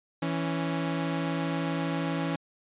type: tone pair together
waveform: sawtooth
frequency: 164.82 / 277.2 Hz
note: E3 / C#4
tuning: 0 / 0 cents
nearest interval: major sixth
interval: 900 cents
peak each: -26 / -27 dBFS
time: 0.22-2.36 s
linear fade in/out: 5 ms
effects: resampled to 8000 Hz